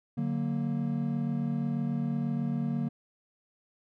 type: chord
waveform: triangle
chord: D augmented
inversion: none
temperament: equal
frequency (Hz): 146.83 / 185 / 233.1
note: D3 / F#3 / A#3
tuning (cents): 0 / 0 / 0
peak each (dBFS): -30 / -33 / -29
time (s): 0.17-2.89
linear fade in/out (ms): 10
effects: none